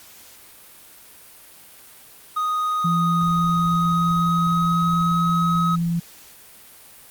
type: tone with pitch glide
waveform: triangle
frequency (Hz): 1244.5 to 1271.4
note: D#6 to D#6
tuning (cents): 0 to +37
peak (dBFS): -18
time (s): 2.36-5.76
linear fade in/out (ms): 10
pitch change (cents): +37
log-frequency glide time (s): 3.2-5.15
type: tone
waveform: sine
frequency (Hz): 169.4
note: E3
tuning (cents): +48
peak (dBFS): -19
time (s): 2.84-6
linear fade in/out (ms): 10
effects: white hiss -46 dBFS RMS until 7.1 s + Opus 48 kbps